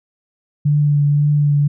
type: tone with vibrato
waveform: sine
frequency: 146.1 Hz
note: D3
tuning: 9 cents flat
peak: -11 dBFS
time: 0.65-1.68 s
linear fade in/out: 10 ms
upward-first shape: triangle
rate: 1.9 Hz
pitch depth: 21 cents each way
effects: none